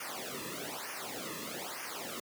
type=noise with flanger; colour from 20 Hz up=pink; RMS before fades=-41 dBFS; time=0-2.2 s; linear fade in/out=5 ms; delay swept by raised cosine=0.25 to 1.35 ms; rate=1.1 Hz; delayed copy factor=-1; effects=high-pass 150 Hz 12 dB/octave